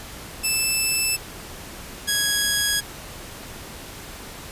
10% pulse tone pair in turn, 2637 / 1661.2 Hz, E7 / G#6, 0 / 0 cents, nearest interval minor sixth, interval 800 cents, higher first, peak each -11 dBFS, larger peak neither, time 0.43-1.17 / 2.07-2.81 s, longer neither, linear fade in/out 20 ms, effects pink hiss -38 dBFS RMS until 4.51 s + resampled to 32000 Hz

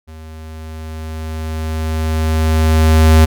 square tone with level ramp, 79.2 Hz, D#2, 31 cents sharp, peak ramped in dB -33 to -5 dBFS, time 0.07-3.26 s, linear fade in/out 20 ms, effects none

